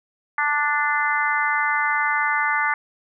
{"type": "harmonic tone", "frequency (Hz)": 293.7, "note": "D4", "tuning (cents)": 0, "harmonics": [3, 4, 5, 6, 7], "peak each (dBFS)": [-25, -25, -25, -25, -25], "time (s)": [0.38, 2.74], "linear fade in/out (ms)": 2, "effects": []}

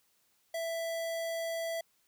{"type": "tone", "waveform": "square", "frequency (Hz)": 662, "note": "E5", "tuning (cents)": 7, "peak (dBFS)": -34, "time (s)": [0.54, 1.81], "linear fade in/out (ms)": 5, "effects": ["white hiss -72 dBFS RMS until 2.07 s"]}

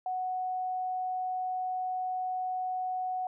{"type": "tone", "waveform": "sine", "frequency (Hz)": 740, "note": "F#5", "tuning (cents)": 0, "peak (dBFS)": -30, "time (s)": [0.06, 3.27], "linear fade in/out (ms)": 2, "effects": []}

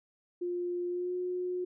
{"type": "tone with pitch glide", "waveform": "sine", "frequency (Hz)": [353, 361.3], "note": ["F4", "F#4"], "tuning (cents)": [19, -41], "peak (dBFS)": -31, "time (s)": [0.41, 1.65], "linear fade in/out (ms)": 10, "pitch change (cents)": 40, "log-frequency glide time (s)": [0.88, 1.15], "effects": []}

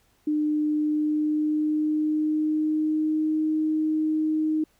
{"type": "tone with pitch glide", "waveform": "sine", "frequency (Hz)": [302.1, 311.1], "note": ["D4", "D#4"], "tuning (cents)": [49, 0], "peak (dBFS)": -21, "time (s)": [0.27, 4.64], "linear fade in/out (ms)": 5, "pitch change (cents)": 51, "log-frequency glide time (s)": [0.77, 3.41], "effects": ["pink hiss -65 dBFS RMS until 4.79 s"]}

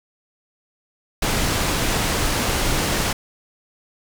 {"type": "low-pass noise", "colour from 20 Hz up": "pink", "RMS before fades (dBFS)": -21, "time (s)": [1.22, 3.13], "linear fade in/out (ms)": 5, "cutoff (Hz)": 11000, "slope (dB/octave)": 12, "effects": []}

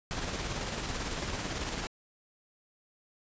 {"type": "noise with tremolo", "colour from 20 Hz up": "pink", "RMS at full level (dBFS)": -34, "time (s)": [0.11, 1.87], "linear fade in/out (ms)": 0, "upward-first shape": "square", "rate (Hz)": 18, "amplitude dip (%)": 30, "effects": ["resampled to 16000 Hz"]}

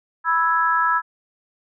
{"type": "chord", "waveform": "sine", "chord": "E major", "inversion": "second", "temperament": "equal", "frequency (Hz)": [987.8, 1318.5, 1661.2], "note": ["B5", "E6", "G#6"], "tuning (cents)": [0, 0, 0], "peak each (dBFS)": [-21, -19, -22], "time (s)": [0.24, 1.02], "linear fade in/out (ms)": 50, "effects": []}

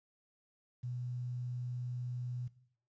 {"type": "tone with quantisation", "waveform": "sine", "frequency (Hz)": 123.47, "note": "B2", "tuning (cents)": 0, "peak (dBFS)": -37, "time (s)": [0.83, 2.48], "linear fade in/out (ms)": 10, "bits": 11, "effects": ["noise-tail reverb RT60 0.6 s tail -17 dB re dry", "resampled to 16000 Hz"]}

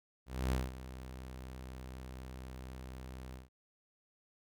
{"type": "tone with ADSR envelope", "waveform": "sawtooth", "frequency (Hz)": 64.1, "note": "C2", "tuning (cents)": -35, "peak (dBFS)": -26, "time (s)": [0.26, 3.49], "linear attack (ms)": 260, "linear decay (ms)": 190, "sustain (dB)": -15, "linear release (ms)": 150, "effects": []}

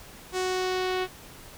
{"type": "tone with low-pass filter sweep", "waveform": "sawtooth", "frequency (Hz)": 370, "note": "F#4", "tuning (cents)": 0, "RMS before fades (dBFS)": -28, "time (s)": [0.32, 1.08], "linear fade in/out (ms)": 50, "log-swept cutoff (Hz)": [7800, 3300], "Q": 1.4, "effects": ["pink hiss -47 dBFS RMS until 1.57 s"]}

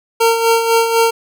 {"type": "tone with tremolo", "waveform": "25% pulse", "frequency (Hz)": 457.7, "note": "A#4", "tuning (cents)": -32, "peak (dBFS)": -5, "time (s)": [0.2, 1.11], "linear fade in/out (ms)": 10, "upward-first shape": "sine", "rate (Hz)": 4, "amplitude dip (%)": 55, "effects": []}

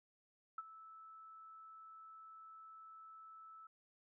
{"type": "tone with ADSR envelope", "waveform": "sine", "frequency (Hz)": 1311, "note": "E6", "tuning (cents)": -10, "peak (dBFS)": -39, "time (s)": [0.58, 3.67], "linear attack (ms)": 4, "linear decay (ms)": 32, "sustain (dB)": -15, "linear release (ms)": 4, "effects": []}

